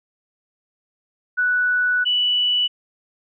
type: tone pair in turn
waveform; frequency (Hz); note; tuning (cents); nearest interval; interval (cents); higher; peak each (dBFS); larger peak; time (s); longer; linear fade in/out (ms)
sine; 1480 / 2960; F#6 / F#7; 0 / 0; octave; 1200; second; -16; neither; 1.37-2.05 / 2.05-2.68; first; 20
effects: none